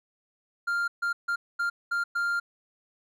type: tone bursts at uneven times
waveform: triangle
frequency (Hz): 1396.9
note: F6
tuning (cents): 0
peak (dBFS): -23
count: 6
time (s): 0.67-0.88 / 1.02-1.13 / 1.28-1.36 / 1.59-1.7 / 1.91-2.04 / 2.15-2.4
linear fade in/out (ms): 10
effects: none